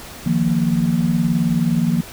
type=chord; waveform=sine; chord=Eb suspended second; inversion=none; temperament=equal; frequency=155.56 / 174.61 / 233.1 Hz; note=Eb3 / F3 / Bb3; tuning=0 / 0 / 0 cents; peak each=-21 / -18 / -19 dBFS; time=0.26-2.01 s; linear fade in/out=5 ms; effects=pink hiss -36 dBFS RMS until 2.12 s